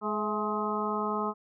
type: harmonic tone with a mistuned harmonic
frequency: 210.8 Hz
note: G#3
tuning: 26 cents sharp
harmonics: 1 / 2 / 3 / 4 / 5 / 6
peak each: -34 / -34 / -39 / -36 / -34 / -34 dBFS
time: 0.01-1.34 s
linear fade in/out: 50 ms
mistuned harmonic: 3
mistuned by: +54 cents
effects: none